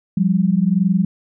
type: tone pair together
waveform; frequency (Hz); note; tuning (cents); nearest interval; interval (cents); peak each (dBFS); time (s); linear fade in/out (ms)
sine; 176.3 / 197.89; F3 / G3; +17 / +17; major second; 200; -16; 0.17-1.05; 5
effects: none